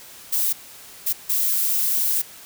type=noise bursts at uneven times; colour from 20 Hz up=violet; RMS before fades=-21 dBFS; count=3; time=0.32-0.53 / 1.06-1.13 / 1.29-2.22 s; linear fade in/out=10 ms; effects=white hiss -43 dBFS RMS until 2.45 s